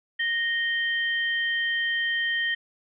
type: tone pair together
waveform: sine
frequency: 1860 / 3130 Hz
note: A#6 / G7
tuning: -4 / -3 cents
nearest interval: major sixth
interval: 901 cents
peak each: -24 / -30 dBFS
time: 0.19-2.55 s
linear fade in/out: 10 ms
effects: none